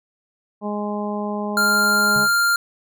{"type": "harmonic tone", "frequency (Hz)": 207.7, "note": "G#3", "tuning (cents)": 0, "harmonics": [1, 2, 3, 4, 5], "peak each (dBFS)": [-25, -30, -30, -31, -33], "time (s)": [0.61, 2.28], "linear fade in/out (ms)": 50}
{"type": "tone", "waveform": "square", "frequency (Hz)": 1396.9, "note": "F6", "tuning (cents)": 0, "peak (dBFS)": -16, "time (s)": [1.57, 2.56], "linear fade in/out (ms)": 2}
{"type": "tone with exponential decay", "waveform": "sine", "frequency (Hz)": 144.5, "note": "D3", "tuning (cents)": -28, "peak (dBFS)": -24, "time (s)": [2.16, 2.41], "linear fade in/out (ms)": 0, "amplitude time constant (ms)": 53}
{"effects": []}